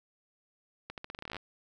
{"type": "accelerating click train", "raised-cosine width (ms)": 0.3, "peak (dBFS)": -24, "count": 15, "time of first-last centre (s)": [0.9, 1.367], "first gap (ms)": 78, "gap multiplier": 0.85, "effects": []}